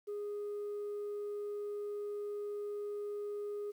sine tone, 412.6 Hz, G#4, 11 cents flat, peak -35 dBFS, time 0.07-3.72 s, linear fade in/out 20 ms, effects tanh soft clip ceiling -36 dBFS + 11-bit

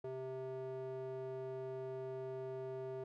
square tone with band-pass filter, 130.81 Hz, C3, in tune, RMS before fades -44 dBFS, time 0.04-3.04 s, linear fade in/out 5 ms, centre 490 Hz, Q 6.1, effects none

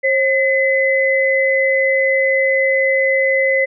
sine tone pair together, 536.6 / 2026 Hz, C5 / B6, +44 / +44 cents, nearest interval octave + major seventh, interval 2300 cents, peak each -15 dBFS, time 0.03-3.66 s, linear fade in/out 20 ms, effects none

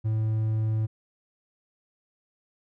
triangle tone, 109.6 Hz, A2, 6 cents flat, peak -21 dBFS, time 0.04-0.87 s, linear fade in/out 20 ms, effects none

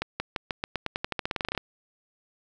accelerating click train, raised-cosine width 0.3 ms, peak -12 dBFS, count 20, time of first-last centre 0.02-1.577 s, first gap 180 ms, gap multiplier 0.9, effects none

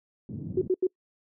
pink band-pass noise, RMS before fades -37 dBFS, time 0.29-0.68 s, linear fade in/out 2 ms, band 100 to 280 Hz, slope 24 dB/octave
sine tone bursts, 370 Hz, F#4, in tune, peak -20 dBFS, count 3, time 0.57-0.87 s, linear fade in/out 5 ms, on 46 ms, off 81 ms
effects noise-tail reverb RT60 0.1 s tail -26 dB re dry

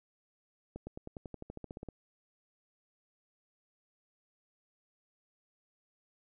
accelerating click train, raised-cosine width 2 ms, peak -29 dBFS, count 15, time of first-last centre 0.76-1.887 s, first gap 110 ms, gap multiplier 0.95, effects none

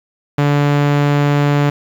sawtooth tone, 144.6 Hz, D3, 27 cents flat, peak -7 dBFS, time 0.38-1.7 s, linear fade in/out 5 ms, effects low-pass 3000 Hz 12 dB/octave + 7-bit

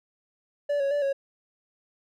triangle tone with pitch steps, 578 / 554 / 580 / 551 Hz, D5 / C#5 / D5 / C#5, -28 / -1 / -22 / -11 cents, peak -21 dBFS, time 0.69-1.13 s, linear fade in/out 10 ms, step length 110 ms, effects none

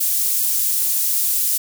pink high-pass noise, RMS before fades -19 dBFS, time 0-1.58 s, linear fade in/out 10 ms, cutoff 11000 Hz, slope 12 dB/octave, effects none

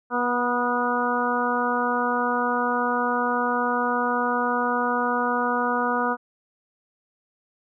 harmonic tone with a mistuned harmonic, 243.5 Hz, B3, 24 cents flat, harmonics 1 / 2 / 3 / 4 / 5 / 6, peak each -28 / -28 / -29 / -27 / -27 / -29 dBFS, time 0.1-6.17 s, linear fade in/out 50 ms, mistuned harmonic 5, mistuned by +23 cents, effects none

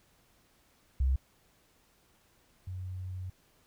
sine tone pair in turn, 65.6 / 92.34 Hz, C2 / F#2, +5 / -3 cents, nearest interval tritone, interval 592 cents, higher second, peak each -24 / -36 dBFS, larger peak first, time 1-1.16 / 2.67-3.3 s, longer second, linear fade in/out 5 ms, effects pink hiss -67 dBFS RMS until 3.66 s

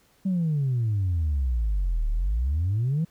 sine exponential two-way sweep, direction down then up, 195.8 to 36.2 to 170.7 Hz, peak -20 dBFS, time 0.25-3.05 s, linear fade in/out 10 ms, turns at 2.09 s, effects tanh soft clip ceiling -19 dBFS + pink hiss -62 dBFS RMS until 3.1 s

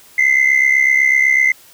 sine tone pair together, 2030 / 2098 Hz, B6 / C7, +47 / +4 cents, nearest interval minor second, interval 57 cents, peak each -11 dBFS, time 0.18-1.52 s, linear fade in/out 5 ms, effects tanh soft clip ceiling -6 dBFS + white hiss -45 dBFS RMS until 1.73 s

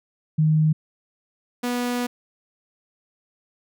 sine / sawtooth tone pair in turn, 155.56 / 244.5 Hz, D#3 / B3, 0 / -17 cents, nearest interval minor sixth, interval 783 cents, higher second, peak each -15 / -19 dBFS, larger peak first, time 0.38-0.73 / 1.63-2.07 s, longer second, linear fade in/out 10 ms, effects none

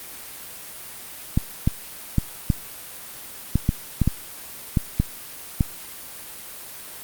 clicks, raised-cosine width 5 ms, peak -5 dBFS, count 11, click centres 1.375 / 1.675 / 2.183 / 2.502 / 3.556 / 3.691 / 4.017 / 4.076 / 4.772 / 5 / 5.608 s, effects white hiss -38 dBFS RMS until 7.03 s + Opus 32 kbps

